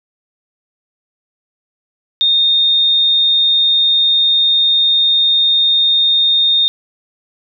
sine tone, 3670 Hz, A#7, 28 cents flat, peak -9 dBFS, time 2.21-6.68 s, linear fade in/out 0 ms, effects none

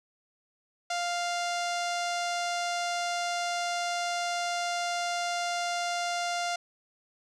sawtooth tone with low-pass filter, 698.5 Hz, F5, in tune, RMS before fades -31 dBFS, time 0.9-6.56 s, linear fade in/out 5 ms, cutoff 6400 Hz, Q 1.7, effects none

